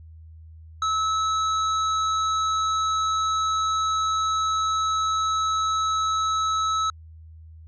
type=tone with hard clipping; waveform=sine; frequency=1299 Hz; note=E6; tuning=26 cents flat; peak=-23 dBFS; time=0.82-6.9 s; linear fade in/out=2 ms; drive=16 dB; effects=added 80 Hz sine -42 dBFS peak until 7.67 s + resampled to 16000 Hz